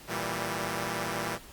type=chord; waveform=5% pulse; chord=E diminished; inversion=second; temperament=equal; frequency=116.54 / 164.81 / 196 Hz; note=Bb2 / E3 / G3; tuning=0 / 0 / 0 cents; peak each=-24 dBFS; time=0.07-1.39 s; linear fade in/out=50 ms; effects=pink hiss -50 dBFS RMS until 1.52 s + Opus 48 kbps